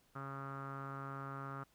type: tone with low-pass filter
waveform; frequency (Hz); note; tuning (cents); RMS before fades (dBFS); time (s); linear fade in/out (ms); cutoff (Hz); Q
sawtooth; 137; C#3; -20; -45; 0.15-1.64; 10; 1300; 9.2
effects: pink hiss -72 dBFS RMS until 1.74 s